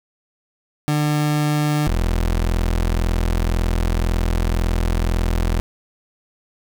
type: tone pair in turn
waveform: 30% pulse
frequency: 149.4 / 41.92 Hz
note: D3 / E1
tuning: +30 / +30 cents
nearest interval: octave + minor seventh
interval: 2200 cents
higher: first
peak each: -14 dBFS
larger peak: neither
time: 0.88-1.87 / 1.87-5.6 s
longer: second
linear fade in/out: 0 ms
effects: none